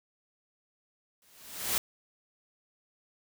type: noise with exponential growth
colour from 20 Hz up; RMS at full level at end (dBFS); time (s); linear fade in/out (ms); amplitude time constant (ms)
white; -26; 1.22-1.78; 1; 120
effects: none